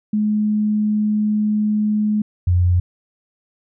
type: tone pair in turn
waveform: sine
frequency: 211.6 / 88.97 Hz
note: G#3 / F2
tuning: +33 / +33 cents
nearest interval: octave + minor third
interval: 1500 cents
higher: first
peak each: -15 / -12 dBFS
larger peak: second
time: 0.13-2.22 / 2.47-2.8 s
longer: first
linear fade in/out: 5 ms
effects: none